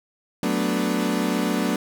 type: chord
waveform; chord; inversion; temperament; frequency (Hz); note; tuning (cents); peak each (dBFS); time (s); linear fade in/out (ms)
35% pulse; B minor seventh; second; equal; 185 / 220 / 246.9 / 293.7; F#3 / A3 / B3 / D4; 0 / 0 / 0 / 0; -25; 0.43-1.76; 2
effects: none